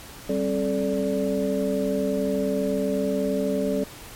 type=tone cluster; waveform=sine; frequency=194.7 / 266.4 / 434.3 / 582 Hz; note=G3 / C4 / A4 / D5; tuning=-12 / +31 / -23 / -16 cents; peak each=-27 dBFS; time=0.29-3.84 s; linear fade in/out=5 ms; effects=pink hiss -42 dBFS RMS until 4.15 s + MP3 64 kbps